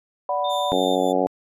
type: chord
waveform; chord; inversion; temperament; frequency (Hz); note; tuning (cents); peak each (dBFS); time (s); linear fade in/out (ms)
sine; B minor; first; equal with one note detuned; 581.3 / 740 / 987.8; D5 / F#5 / B5; -18 / 0 / 0; -25; 0.29-0.72; 2
type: tone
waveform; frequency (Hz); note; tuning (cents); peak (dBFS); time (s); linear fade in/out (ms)
sine; 3620; A7; +48; -30; 0.44-0.96; 10
type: tone with tremolo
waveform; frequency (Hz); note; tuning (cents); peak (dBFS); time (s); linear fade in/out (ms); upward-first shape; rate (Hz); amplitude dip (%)
sawtooth; 3520; A7; 0; -31; 0.49-1.13; 20; triangle; 3.5; 45
type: harmonic tone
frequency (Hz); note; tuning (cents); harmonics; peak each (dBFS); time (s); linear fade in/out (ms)
92.5; F#2; 0; 2 / 3 / 4 / 5 / 6 / 7 / 8 / 9; -31 / -25 / -27 / -25 / -24 / -28 / -25 / -30; 0.72-1.27; 0
effects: resampled to 32000 Hz